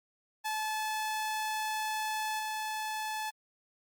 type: tone with level steps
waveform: sawtooth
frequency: 865 Hz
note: A5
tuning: 30 cents flat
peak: -28 / -30 dBFS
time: 0.44-3.31 s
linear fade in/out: 20 ms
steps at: 2.39 s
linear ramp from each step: 2 ms
effects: Opus 48 kbps